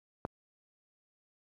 click, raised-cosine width 1 ms, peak -19 dBFS, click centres 0.251 s, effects high-pass 60 Hz 12 dB/octave + 10-bit

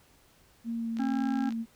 sine tone with pitch glide, 231 to 227.8 Hz, A#3 to A#3, -16 to -40 cents, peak -30 dBFS, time 0.64-1.66 s, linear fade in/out 50 ms, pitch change -24 cents, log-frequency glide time 0.76-0.91 s
click train, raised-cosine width 0.2 ms, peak -29 dBFS, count 34, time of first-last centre 0.97-1.524 s, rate 59.6 Hz
harmonic tone, 269.1 Hz, C4, 49 cents sharp, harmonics 1 / 3 / 5 / 6, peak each -28 / -38 / -47 / -46 dBFS, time 0.99-1.5 s, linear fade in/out 10 ms
effects pink hiss -62 dBFS RMS until 1.75 s

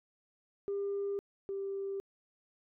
sine tone pair in turn, 399.9 / 393 Hz, G4 / G4, +35 / +4 cents, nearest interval unison, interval 31 cents, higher first, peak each -31 / -34 dBFS, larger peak first, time 0.68-1.19 / 1.49-2 s, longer neither, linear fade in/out 0 ms, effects tanh soft clip ceiling -29 dBFS

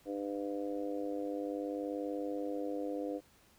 harmonic tone, 100.6 Hz, G2, 45 cents sharp, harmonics 3 / 4 / 5 / 6 / 7, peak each -38 / -45 / -39 / -48 / -48 dBFS, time 0.05-3.21 s, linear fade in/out 50 ms, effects pink hiss -65 dBFS RMS until 3.58 s

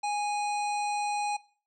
harmonic tone, 827 Hz, G#5, 8 cents flat, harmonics 1 / 3 / 5 / 7 / 9 / 10, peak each -28 / -38 / -42 / -45 / -47 / -48 dBFS, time 0.03-1.37 s, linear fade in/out 10 ms, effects noise-tail reverb RT60 0.4 s tail -19 dB re dry

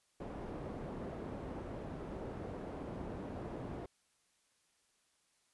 white low-pass noise, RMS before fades -44 dBFS, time 0.2-3.86 s, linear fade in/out 5 ms, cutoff 470 Hz, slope 12 dB/octave, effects white hiss -75 dBFS RMS until 5.53 s + resampled to 24000 Hz

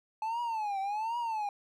triangle tone with vibrato, 861 Hz, A5, 38 cents flat, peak -29 dBFS, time 0.22-1.49 s, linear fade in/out 2 ms, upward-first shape triangle, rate 1.3 Hz, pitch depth 200 cents each way, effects none

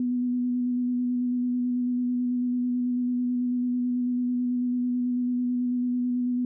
sine tone with vibrato, 246.9 Hz, B3, in tune, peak -23 dBFS, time 0-6.45 s, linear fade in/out 2 ms, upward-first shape square, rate 9.1 Hz, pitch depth 12 cents each way, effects none

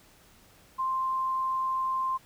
sine tone, 1048 Hz, C6, 2 cents sharp, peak -26 dBFS, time 0.78-2.18 s, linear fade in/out 20 ms, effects pink hiss -58 dBFS RMS until 2.25 s

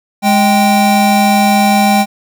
square tone pair together, 207.7 / 784.2 Hz, G#3 / G5, 0 / 0 cents, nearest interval octave + major seventh, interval 2300 cents, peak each -11 dBFS, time 0.22-2.06 s, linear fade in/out 50 ms, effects none

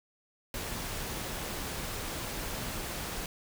pink noise, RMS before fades -37 dBFS, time 0.54-3.26 s, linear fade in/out 2 ms, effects none

